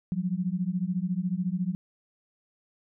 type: beating tone pair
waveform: sine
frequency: 174.61 / 188.61 Hz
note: F3 / F#3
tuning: 0 / +33 cents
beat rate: 14 Hz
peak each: -29 dBFS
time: 0.12-1.75 s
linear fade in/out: 0 ms
effects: none